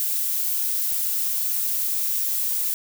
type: noise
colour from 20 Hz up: violet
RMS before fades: -24 dBFS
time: 0-2.74 s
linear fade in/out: 0 ms
effects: none